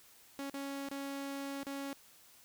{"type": "tone with dropouts", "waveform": "sawtooth", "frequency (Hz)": 277.2, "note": "C#4", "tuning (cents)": 0, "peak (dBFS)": -35, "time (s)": [0.39, 1.93], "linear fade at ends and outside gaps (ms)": 1, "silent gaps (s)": [[0.498, 0.54], [0.887, 0.912], [1.633, 1.667]], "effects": ["white hiss -61 dBFS RMS until 2.44 s"]}